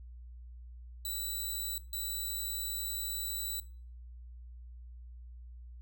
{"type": "tone pair in turn", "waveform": "5% pulse", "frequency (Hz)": [3951, 3951], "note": ["B7", "B7"], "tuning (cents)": [0, 0], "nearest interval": "unison", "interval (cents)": 0, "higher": "neither", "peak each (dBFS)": -27, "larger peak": "neither", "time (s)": [[1.05, 1.78], [1.93, 3.6]], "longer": "second", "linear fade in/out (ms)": 2, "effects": ["noise-tail reverb RT60 0.4 s tail -20 dB re dry", "added 60 Hz sine -46 dBFS peak until 5.81 s"]}